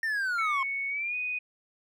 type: linear sweep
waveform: triangle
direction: down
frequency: 1835 to 1046.5 Hz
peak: -25 dBFS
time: 0.03-0.63 s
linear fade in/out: 2 ms
type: tone with pitch glide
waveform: sine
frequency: 2217 to 2488 Hz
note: C#7 to D#7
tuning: 0 to -1 cents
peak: -29 dBFS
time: 0.38-1.39 s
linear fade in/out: 10 ms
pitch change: +199 cents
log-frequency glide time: 0.89-1.16 s
effects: none